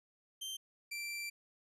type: tone pair in turn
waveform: sawtooth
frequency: 3136 / 2349 Hz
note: G7 / D7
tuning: 0 / 0 cents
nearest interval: perfect fourth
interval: 500 cents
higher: first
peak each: -37 / -36 dBFS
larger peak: second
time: 0.41-0.57 / 0.91-1.3 s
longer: second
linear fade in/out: 10 ms
effects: resampled to 32000 Hz